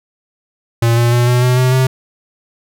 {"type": "tone with pitch steps", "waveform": "square", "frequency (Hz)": [116.54, 118.71, 120.93, 123.18, 125.48, 127.82, 130.21], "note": ["A#2", "A#2", "B2", "B2", "B2", "C3", "C3"], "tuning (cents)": [0, 32, -36, -4, 28, -40, -8], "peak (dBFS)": -10, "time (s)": [0.82, 1.87], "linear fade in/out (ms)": 5, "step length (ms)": 150, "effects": []}